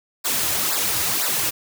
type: noise with flanger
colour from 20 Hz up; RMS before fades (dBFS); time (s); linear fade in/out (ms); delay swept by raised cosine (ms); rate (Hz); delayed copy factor
white; -22; 0.24-1.51; 20; 0.32 to 4.62; 2; -0.9
effects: none